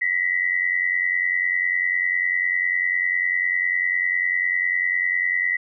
sine tone pair together, 1926 / 2016 Hz, B6 / B6, -44 / +35 cents, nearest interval minor second, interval 79 cents, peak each -22 dBFS, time 0.01-5.57 s, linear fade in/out 10 ms, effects none

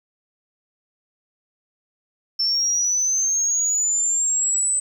sine linear sweep, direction up, 5350 to 8080 Hz, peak -17 dBFS, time 2.39-4.8 s, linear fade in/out 10 ms, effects tanh soft clip ceiling -13 dBFS + 9-bit

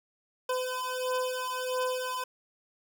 25% pulse beating tone pair, 507 / 508.5 Hz, B4 / C5, +45 / -50 cents, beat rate 1.5 Hz, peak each -29 dBFS, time 0.49-2.24 s, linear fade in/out 5 ms, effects none

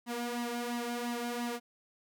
sawtooth tone with flanger, 239.4 Hz, A#3, 46 cents sharp, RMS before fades -36 dBFS, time 0.06-1.6 s, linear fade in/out 50 ms, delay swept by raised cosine 1 to 2.9 ms, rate 2.9 Hz, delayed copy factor +0.65, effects none

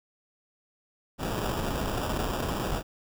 pink noise with sample-and-hold, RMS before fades -30 dBFS, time 1.18-2.83 s, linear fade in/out 50 ms, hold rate 2100 Hz, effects none

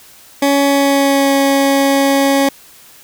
20% pulse tone with pitch glide, 280 to 275.7 Hz, C#4 to C#4, +18 to -9 cents, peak -5 dBFS, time 0.42-2.49 s, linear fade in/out 5 ms, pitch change -27 cents, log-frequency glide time 0.64-1.32 s, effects white hiss -42 dBFS RMS until 3.03 s

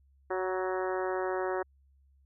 harmonic tone with a mistuned harmonic, 185.8 Hz, F#3, 7 cents sharp, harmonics 2 / 3 / 4 / 5 / 6 / 7 / 8 / 9 / 10, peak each -32 / -36 / -38 / -40 / -42 / -43 / -44 / -45 / -46 dBFS, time 0.3-1.63 s, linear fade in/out 10 ms, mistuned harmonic 5, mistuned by +22 cents, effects added 68 Hz sine -61 dBFS peak until 2.25 s

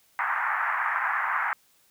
white band-pass noise, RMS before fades -27 dBFS, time 0.19-1.53 s, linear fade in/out 0 ms, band 820 to 1900 Hz, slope 48 dB/octave, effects white hiss -63 dBFS RMS until 1.9 s

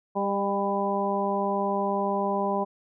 harmonic tone with a mistuned harmonic, 198.8 Hz, G3, 25 cents sharp, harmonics 1 / 2 / 3 / 4 / 5, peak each -30 / -30 / -30 / -30 / -30 dBFS, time 0.15-2.65 s, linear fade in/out 20 ms, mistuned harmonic 3, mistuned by +18 cents, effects none

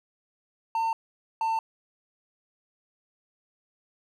triangle tone pair in turn, 904 / 896.2 Hz, A5 / A5, +47 / +32 cents, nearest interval unison, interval 15 cents, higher first, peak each -22 / -22 dBFS, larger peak neither, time 0.75-0.93 / 1.41-1.59 s, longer neither, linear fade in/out 2 ms, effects none

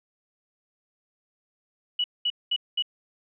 sine tone bursts, 2938 Hz, F#7, 13 cents flat, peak -22 dBFS, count 4, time 1.99-2.824 s, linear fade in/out 5 ms, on 51 ms, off 210 ms, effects none

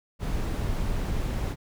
brown noise, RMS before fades -28 dBFS, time 0.19-1.56 s, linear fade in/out 50 ms, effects none

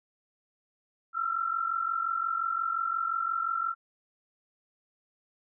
sine tone pair together, 1318.5 / 1364.2 Hz, E6 / F6, 0 / -41 cents, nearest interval minor second, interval 59 cents, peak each -32 / -29 dBFS, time 1.13-3.75 s, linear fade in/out 50 ms, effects none

